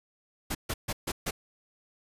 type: noise bursts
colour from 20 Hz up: pink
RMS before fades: -31 dBFS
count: 5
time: 0.5-1.31 s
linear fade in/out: 10 ms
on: 50 ms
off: 140 ms
effects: resampled to 32000 Hz